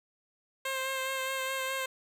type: tone with vibrato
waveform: 10% pulse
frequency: 529 Hz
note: C5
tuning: 19 cents sharp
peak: -23 dBFS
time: 0.65-1.86 s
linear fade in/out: 5 ms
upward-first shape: sine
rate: 4.8 Hz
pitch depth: 19 cents each way
effects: none